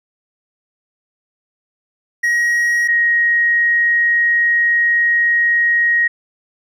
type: tone pair in turn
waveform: triangle / sine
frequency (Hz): 1894 / 1883.6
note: A#6 / A#6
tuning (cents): +27 / +18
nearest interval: unison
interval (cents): 9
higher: first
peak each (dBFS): -11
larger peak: neither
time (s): 2.23-2.88 / 2.88-6.08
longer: second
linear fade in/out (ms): 10
effects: none